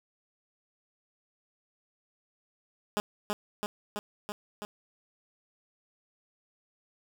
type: tone with echo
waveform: 10% pulse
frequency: 207.7 Hz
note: G#3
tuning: in tune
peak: -19 dBFS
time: 2.97-3 s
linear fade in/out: 0 ms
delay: 330 ms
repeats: 5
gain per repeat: -2 dB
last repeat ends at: 4.65 s
effects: none

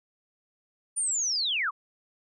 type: linear sweep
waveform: sine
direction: down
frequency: 9397 to 1026 Hz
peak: -25 dBFS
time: 0.96-1.71 s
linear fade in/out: 20 ms
effects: none

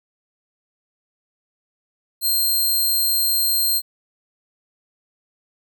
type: tone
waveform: 5% pulse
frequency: 4185 Hz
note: C8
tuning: in tune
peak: -10 dBFS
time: 2.21-3.82 s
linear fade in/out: 50 ms
effects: none

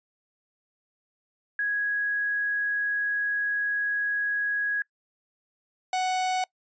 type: tone pair in turn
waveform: sine / 45% pulse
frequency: 1661.2 / 742 Hz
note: G#6 / F#5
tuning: 0 / +5 cents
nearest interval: octave + major second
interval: 1395 cents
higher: first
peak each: -24 dBFS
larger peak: neither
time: 1.59-4.82 / 5.93-6.44 s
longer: first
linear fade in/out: 2 ms
effects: noise-tail reverb RT60 0.1 s tail -24 dB re dry + resampled to 16000 Hz

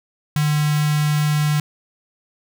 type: tone with notch filter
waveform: square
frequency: 149.6 Hz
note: D3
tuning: 32 cents sharp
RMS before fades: -18 dBFS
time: 0.36-1.6 s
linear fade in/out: 2 ms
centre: 480 Hz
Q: 0.53
effects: none

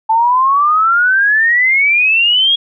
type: exponential sweep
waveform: sine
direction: up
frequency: 876 to 3322 Hz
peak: -8 dBFS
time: 0.09-2.56 s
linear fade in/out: 10 ms
effects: none

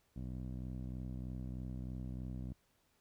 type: tone with low-pass filter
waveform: 15% pulse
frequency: 63.2 Hz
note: B1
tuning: 41 cents sharp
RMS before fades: -43 dBFS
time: 0.16-2.53 s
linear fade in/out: 5 ms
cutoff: 300 Hz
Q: 0.77
effects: pink hiss -75 dBFS RMS until 3 s

